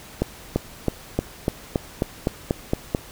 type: accelerating click train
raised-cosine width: 2 ms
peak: -6 dBFS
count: 11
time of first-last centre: 0.22-2.949 s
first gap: 340 ms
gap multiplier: 0.95
effects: pink hiss -43 dBFS RMS until 3.11 s